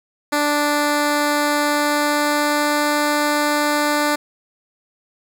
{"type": "tone with pitch glide", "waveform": "10% pulse", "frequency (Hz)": [293.7, 295.4], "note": ["D4", "D4"], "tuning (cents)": [0, 10], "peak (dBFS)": -8, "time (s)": [0.32, 4.16], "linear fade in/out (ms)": 10, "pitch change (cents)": 10, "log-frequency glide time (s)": [1.64, 2.89], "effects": []}